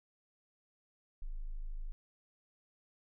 sine tone, 26.5 Hz, G#0, 36 cents sharp, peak -37 dBFS, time 1.22-1.92 s, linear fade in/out 0 ms, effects none

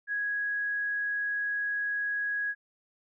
sine tone, 1661.2 Hz, G#6, in tune, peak -28 dBFS, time 0.07-2.55 s, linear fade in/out 50 ms, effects none

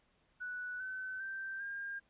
sine tone with pitch steps, 1480 / 1521.6 / 1564.4 / 1608.4 Hz, F#6 / F#6 / G6 / G6, 0 / +48 / -4 / +44 cents, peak -39 dBFS, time 0.4-2 s, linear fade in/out 20 ms, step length 400 ms, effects pink hiss -73 dBFS RMS until 2.09 s + resampled to 8000 Hz

